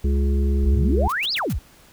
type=harmonic tone; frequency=69.3 Hz; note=C#2; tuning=in tune; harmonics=1 / 3 / 5 / 6; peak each=-17 / -27 / -31 / -33 dBFS; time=0.04-1.08 s; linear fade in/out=5 ms
type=exponential two-way sweep; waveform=sine; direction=up then down; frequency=39.61 to 5274 to 39.61 Hz; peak=-21 dBFS; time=0.63-1.59 s; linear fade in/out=10 ms; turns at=1.33 s
type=noise bursts; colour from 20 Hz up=white; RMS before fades=-36 dBFS; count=4; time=1.09-1.53 s; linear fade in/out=5 ms; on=35 ms; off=100 ms
effects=pink hiss -51 dBFS RMS until 1.92 s